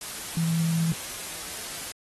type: tone in noise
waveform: sine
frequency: 164.81 Hz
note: E3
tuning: in tune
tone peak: -22 dBFS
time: 0.37-0.92 s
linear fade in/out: 2 ms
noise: white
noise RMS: -36 dBFS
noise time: 0.01-1.92 s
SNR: +11 dB
effects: AAC 32 kbps